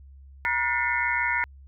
sine tone cluster, 954 / 1442 / 1790 / 2037 / 2163 Hz, A#5 / F#6 / A6 / C7 / C#7, +40 / -45 / +29 / -47 / -43 cents, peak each -29 dBFS, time 0.45-1.44 s, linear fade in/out 0 ms, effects added 68 Hz sine -45 dBFS peak until 1.67 s

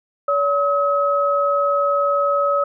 sine tone pair together, 569.7 / 1279 Hz, C#5 / D#6, +47 / +47 cents, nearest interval octave + major second, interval 1400 cents, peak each -18 dBFS, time 0.28-2.64 s, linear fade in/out 5 ms, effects none

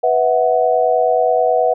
sine chord, B suspended fourth, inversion none, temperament equal with one note detuned, 493.9 / 650.6 / 740 Hz, B4 / E5 / F#5, 0 / -23 / 0 cents, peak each -16 dBFS, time 0.03-1.74 s, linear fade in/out 10 ms, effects none

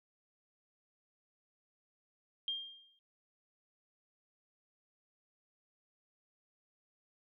sine tone with exponential decay, 3204 Hz, G7, 37 cents sharp, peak -32 dBFS, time 2.48-2.99 s, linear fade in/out 1 ms, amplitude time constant 110 ms, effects none

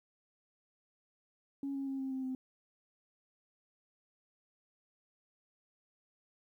sine tone with pitch steps, 277.2 / 273.5 / 269.9 / 266.4 / 262.9 / 259.4 Hz, C#4 / C#4 / C#4 / C4 / C4 / C4, 0 / -23 / -46 / +31 / +8 / -15 cents, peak -34 dBFS, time 1.63-2.35 s, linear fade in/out 2 ms, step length 120 ms, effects tanh soft clip ceiling -31 dBFS + 12-bit

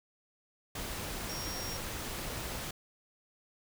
sine tone in noise, 5588 Hz, F8, in tune, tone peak -41 dBFS, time 1.29-1.77 s, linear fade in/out 5 ms, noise pink, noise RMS -39 dBFS, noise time 0.75-2.71 s, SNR -5 dB, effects none

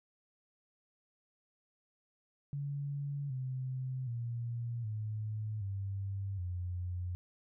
sine tone with pitch steps, 142 / 129.46 / 118.04 / 107.62 / 98.12 / 89.45 Hz, C#3 / C3 / A#2 / A2 / G2 / F2, +42 / -18 / +22 / -38 / +2 / +42 cents, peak -35 dBFS, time 2.53-7.15 s, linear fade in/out 0 ms, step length 770 ms, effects none

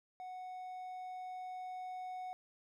triangle tone with level ramp, 738 Hz, F#5, 5 cents flat, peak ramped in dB -42 to -39 dBFS, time 0.2-2.33 s, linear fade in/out 0 ms, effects none

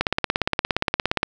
click train, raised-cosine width 0.3 ms, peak -3 dBFS, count 22, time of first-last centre 0.01-1.231 s, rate 17.2 Hz, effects none

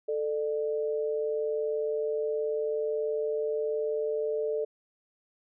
sine tone pair together, 440.4 / 599 Hz, A4 / D5, +2 / +34 cents, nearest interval perfect fourth, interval 532 cents, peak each -28 / -33 dBFS, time 0.08-4.65 s, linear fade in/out 10 ms, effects none

